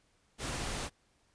pink noise, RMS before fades -37 dBFS, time 0.38-0.9 s, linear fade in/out 50 ms, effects pink hiss -71 dBFS RMS until 1.34 s + resampled to 22050 Hz

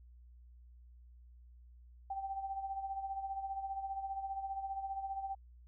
sine tone with tremolo, 780 Hz, G5, 9 cents flat, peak -35 dBFS, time 2.1-5.35 s, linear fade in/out 5 ms, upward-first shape sine, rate 15 Hz, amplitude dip 60%, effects added 60 Hz sine -55 dBFS peak until 5.67 s

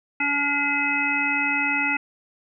harmonic tone with a mistuned harmonic, 284.4 Hz, C#4, 45 cents sharp, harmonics 1 / 3 / 5 / 7 / 9, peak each -30 / -30 / -28 / -25 / -24 dBFS, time 0.2-1.97 s, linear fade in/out 5 ms, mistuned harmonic 7, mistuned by +43 cents, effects none

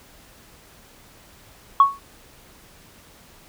sine tone with exponential decay, 1108.7 Hz, C#6, in tune, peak -5 dBFS, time 1.8-1.99 s, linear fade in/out 2 ms, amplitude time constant 40 ms, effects tanh soft clip ceiling -3 dBFS + pink hiss -50 dBFS RMS until 3.48 s

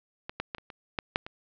clicks, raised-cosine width 0.3 ms, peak -19 / -14 / -17 / -27 / -27 / -12 / -8 / -23 dBFS, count 8, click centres 0.295 / 0.4 / 0.548 / 0.583 / 0.702 / 0.988 / 1.159 / 1.265 s, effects low-pass 4000 Hz 12 dB/octave

